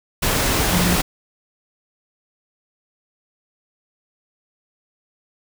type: tone in noise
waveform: sine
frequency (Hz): 177.2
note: F3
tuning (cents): +25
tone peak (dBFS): -18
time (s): 0.72-0.96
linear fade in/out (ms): 10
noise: pink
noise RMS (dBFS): -19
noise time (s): 0.22-1.02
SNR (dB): -2
effects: none